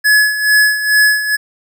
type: tone with tremolo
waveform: square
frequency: 1700 Hz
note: G#6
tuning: 40 cents sharp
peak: -7 dBFS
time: 0.04-1.37 s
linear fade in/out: 20 ms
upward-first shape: sine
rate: 2.3 Hz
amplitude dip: 70%
effects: none